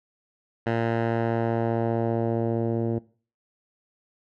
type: tone with low-pass filter sweep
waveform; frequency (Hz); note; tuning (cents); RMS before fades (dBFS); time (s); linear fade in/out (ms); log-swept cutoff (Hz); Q
10% pulse; 115.2; A#2; -20; -25; 0.66-2.99; 10; 2000 to 390; 0.96
effects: noise-tail reverb RT60 0.4 s tail -20 dB re dry